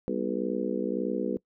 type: harmonic tone with a mistuned harmonic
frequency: 61.74 Hz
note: B1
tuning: in tune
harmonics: 3 / 4 / 5 / 6 / 7 / 8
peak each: -34 / -34 / -34 / -34 / -34 / -34 dBFS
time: 0.08-1.37 s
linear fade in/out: 0 ms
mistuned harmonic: 3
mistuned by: +130 cents
effects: noise-tail reverb RT60 0.1 s tail -22 dB re dry